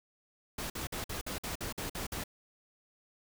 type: noise bursts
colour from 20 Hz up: pink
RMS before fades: -38 dBFS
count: 10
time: 0.58-2.239 s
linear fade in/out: 5 ms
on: 120 ms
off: 51 ms
effects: none